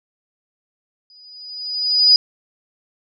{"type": "tone with exponential growth", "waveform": "sine", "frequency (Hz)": 4944, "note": "D#8", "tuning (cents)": -12, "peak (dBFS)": -6, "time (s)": [1.1, 2.16], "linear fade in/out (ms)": 1, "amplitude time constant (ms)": 230, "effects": []}